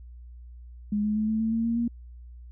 sine tone with pitch steps, 207.7 / 211.5 / 215.3 / 219.2 / 223.1 / 227.2 / 231.3 / 235.4 Hz, G#3 / G#3 / A3 / A3 / A3 / A#3 / A#3 / A#3, 0 / +32 / -37 / -6 / +24 / -44 / -13 / +17 cents, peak -23 dBFS, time 0.92-1.88 s, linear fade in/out 5 ms, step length 120 ms, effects added 60 Hz sine -42 dBFS peak until 2.51 s

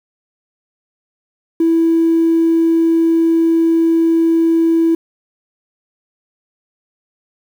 triangle tone, 329.6 Hz, E4, in tune, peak -6 dBFS, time 1.6-4.95 s, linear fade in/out 5 ms, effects tanh soft clip ceiling -7 dBFS + 7-bit

